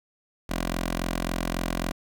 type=tone with notch filter; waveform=10% pulse; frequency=43.65 Hz; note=F1; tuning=in tune; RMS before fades=-29 dBFS; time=0.49-1.92 s; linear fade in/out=10 ms; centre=98 Hz; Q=0.5; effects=9-bit